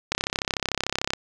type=click train; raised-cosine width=0.2 ms; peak=-6 dBFS; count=35; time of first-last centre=0.12-1.135 s; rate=33.5 Hz; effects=none